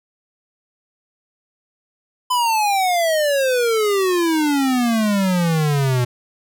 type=exponential sweep; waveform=square; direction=down; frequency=1015 to 120.9 Hz; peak=-16 dBFS; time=2.3-6.05 s; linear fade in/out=10 ms; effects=none